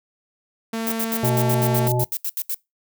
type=tone; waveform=sawtooth; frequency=225.8 Hz; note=A3; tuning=45 cents sharp; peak=-20 dBFS; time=0.73-1.88 s; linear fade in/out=5 ms
type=noise bursts; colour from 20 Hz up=violet; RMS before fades=-25 dBFS; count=14; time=0.87-2.544 s; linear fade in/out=0 ms; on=49 ms; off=76 ms
type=harmonic tone; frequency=123.47 Hz; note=B2; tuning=in tune; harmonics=1 / 3 / 5 / 7; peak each=-20 / -25 / -27 / -28 dBFS; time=1.23-2.04 s; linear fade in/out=5 ms
effects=noise-tail reverb RT60 0.2 s tail -23 dB re dry